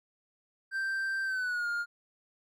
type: tone with pitch glide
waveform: triangle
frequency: 1568 to 1413.2 Hz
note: G6 to F6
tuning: 0 to +20 cents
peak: -28 dBFS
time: 0.71-1.86 s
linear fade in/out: 50 ms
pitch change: -180 cents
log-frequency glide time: 1.24-1.68 s
effects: none